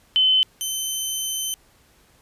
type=tone pair in turn; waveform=sine / 15% pulse; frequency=3051 / 3074 Hz; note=G7 / G7; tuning=-48 / -35 cents; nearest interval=unison; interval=13 cents; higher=second; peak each=-14 / -17 dBFS; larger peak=first; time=0.16-0.43 / 0.61-1.54 s; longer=second; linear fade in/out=0 ms; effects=pink hiss -57 dBFS RMS until 2.21 s + resampled to 32000 Hz